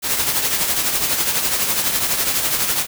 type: noise with tremolo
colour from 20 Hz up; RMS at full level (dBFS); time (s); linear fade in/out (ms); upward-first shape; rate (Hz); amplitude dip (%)
white; -17; 0.02-2.87; 50; triangle; 12; 55
effects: none